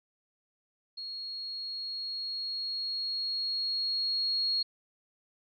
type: tone with level ramp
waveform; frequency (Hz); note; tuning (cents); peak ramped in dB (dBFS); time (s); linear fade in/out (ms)
sine; 4300; C8; +47; -37 to -26; 0.97-4.63; 10
effects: none